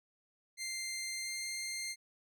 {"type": "tone with pitch glide", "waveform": "15% pulse", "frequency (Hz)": [2093, 2106], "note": ["C7", "C7"], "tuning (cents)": [0, 11], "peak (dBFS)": -31, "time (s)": [0.57, 1.96], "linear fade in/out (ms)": 50, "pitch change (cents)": 11, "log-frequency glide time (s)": [1.15, 1.47], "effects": []}